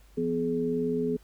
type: tone cluster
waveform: sine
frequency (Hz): 170.8 / 249.5 / 422.9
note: F3 / B3 / G#4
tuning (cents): -38 / +18 / +31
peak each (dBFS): -34 / -29 / -28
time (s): 0.17-1.17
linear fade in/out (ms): 10
effects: added 50 Hz sine -53 dBFS peak until 1.23 s + pink hiss -62 dBFS RMS until 1.23 s